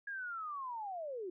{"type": "linear sweep", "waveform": "sine", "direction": "down", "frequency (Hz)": [1661.2, 343.4], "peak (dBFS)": -39, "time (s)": [0.07, 1.3], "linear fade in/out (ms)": 5, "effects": []}